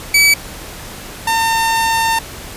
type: tone pair in turn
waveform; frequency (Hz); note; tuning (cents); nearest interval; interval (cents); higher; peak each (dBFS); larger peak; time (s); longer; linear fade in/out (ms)
sawtooth; 2288 / 905.6; D7 / A5; -46 / +50; octave + major third; 1604; first; -4 / -9; first; 0.14-0.34 / 1.27-2.19; second; 5
effects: pink hiss -31 dBFS RMS until 2.56 s + resampled to 32000 Hz